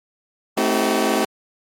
20% pulse chord, A diminished seventh, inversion none, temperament just, 220 / 264 / 316.8 / 380.2 Hz, A3 / C4 / Eb4 / Gb4, 0 / +16 / +31 / +47 cents, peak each -17 / -18 / -19 / -17 dBFS, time 0.57-1.25 s, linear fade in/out 5 ms, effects MP3 64 kbps

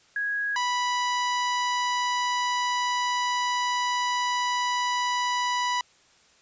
sine / sawtooth tone pair in turn, 1656 / 984.7 Hz, G#6 / B5, -5 / -5 cents, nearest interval major sixth, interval 900 cents, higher first, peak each -25 / -20 dBFS, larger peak second, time 0.16-0.56 / 0.56-5.81 s, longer second, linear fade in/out 2 ms, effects white hiss -59 dBFS RMS until 6.41 s + resampled to 16000 Hz

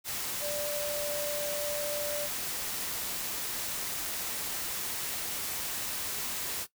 sine tone in noise, 587.3 Hz, D5, in tune, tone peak -33 dBFS, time 0.4-2.29 s, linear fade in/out 50 ms, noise white, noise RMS -35 dBFS, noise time 0.04-6.67 s, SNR -1 dB, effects noise-tail reverb RT60 0.1 s tail -17 dB re dry

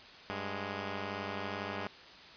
5% pulse tone pair together, 97.79 / 207.7 Hz, G2 / G#3, -4 / 0 cents, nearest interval octave + minor second, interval 1304 cents, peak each -28 dBFS, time 0.3-1.87 s, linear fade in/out 0 ms, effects white hiss -52 dBFS RMS until 2.36 s + resampled to 11025 Hz

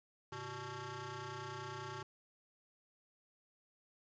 15% pulse ring-modulated tone, 244.8 Hz, B3, 15 cents flat, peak -34 dBFS, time 0.32-2.03 s, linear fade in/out 5 ms, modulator 627 Hz, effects resampled to 16000 Hz + 12-bit

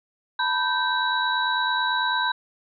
sine tone cluster, 897 / 986 / 1556 / 3909 Hz, A5 / B5 / G6 / B7, +33 / -3 / -13 / -19 cents, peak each -30 / -25 / -25 / -28 dBFS, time 0.39-2.32 s, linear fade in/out 5 ms, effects none

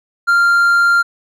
triangle tone, 1392 Hz, F6, 6 cents flat, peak -7 dBFS, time 0.27-1.03 s, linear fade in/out 20 ms, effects none

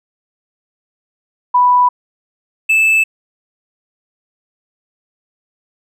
sine / triangle tone pair in turn, 987.8 / 2628 Hz, B5 / E7, 0 / -6 cents, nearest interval octave + perfect fourth, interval 1694 cents, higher second, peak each -7 dBFS, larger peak neither, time 1.54-1.89 / 2.69-3.04 s, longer neither, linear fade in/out 10 ms, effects none

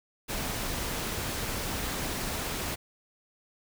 pink noise, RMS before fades -33 dBFS, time 0.28-2.76 s, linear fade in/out 20 ms, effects none

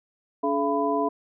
sine tone cluster, 286.1 / 427.1 / 680 / 998 Hz, D4 / G#4 / F5 / B5, -45 / +48 / -46 / +18 cents, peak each -27 dBFS, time 0.43-1.09 s, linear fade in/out 10 ms, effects none

